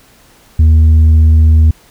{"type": "tone with tanh clipping", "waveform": "sine", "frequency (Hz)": 79, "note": "D#2", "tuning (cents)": 27, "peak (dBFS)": -4, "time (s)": [0.59, 1.71], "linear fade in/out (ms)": 5, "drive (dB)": 3, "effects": ["pink hiss -45 dBFS RMS until 1.9 s"]}